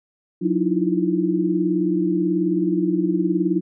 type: tone cluster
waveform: sine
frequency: 181.2 / 303.7 / 323 / 342 Hz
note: F#3 / D#4 / E4 / F4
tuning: -36 / -42 / -35 / -36 cents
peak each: -23 dBFS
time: 0.41-3.61 s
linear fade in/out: 20 ms
effects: none